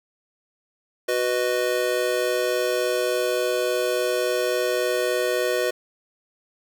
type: chord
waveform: square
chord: B major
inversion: second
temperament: just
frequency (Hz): 370.4 / 493.9 / 617.4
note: F#4 / B4 / D#5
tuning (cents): +2 / 0 / -14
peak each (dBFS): -27 / -25 / -27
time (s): 1.08-5.71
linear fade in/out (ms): 10
effects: none